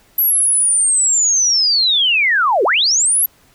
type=linear two-way sweep; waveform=sine; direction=down then up; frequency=11840 to 349.2 to 11840 Hz; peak=-11 dBFS; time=0.18-3.26 s; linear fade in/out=5 ms; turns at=2.64 s; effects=pink hiss -52 dBFS RMS until 3.54 s